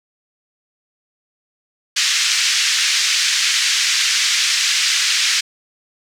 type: band-pass noise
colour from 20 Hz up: white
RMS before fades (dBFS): -17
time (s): 1.96-5.41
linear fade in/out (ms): 10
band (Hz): 1700 to 6300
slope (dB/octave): 24
effects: none